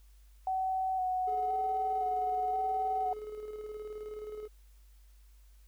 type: tone with vibrato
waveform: sine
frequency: 748 Hz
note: F#5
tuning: 19 cents sharp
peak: -29 dBFS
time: 0.47-3.13 s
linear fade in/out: 2 ms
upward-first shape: square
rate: 0.97 Hz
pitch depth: 18 cents each way
type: tone with tremolo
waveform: triangle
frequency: 425.6 Hz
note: G#4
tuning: 42 cents sharp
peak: -36 dBFS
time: 1.27-4.48 s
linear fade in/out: 10 ms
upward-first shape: square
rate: 19 Hz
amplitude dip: 40%
effects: added 50 Hz sine -55 dBFS peak until 5.67 s + white hiss -70 dBFS RMS until 5.67 s